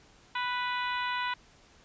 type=harmonic tone; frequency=493.9 Hz; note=B4; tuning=in tune; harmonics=2 / 3 / 4 / 5 / 6 / 7 / 8; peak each=-32 / -36 / -38 / -40 / -42 / -43 / -44 dBFS; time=0.35-1.34 s; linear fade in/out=5 ms; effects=pink hiss -59 dBFS RMS until 1.84 s + resampled to 16000 Hz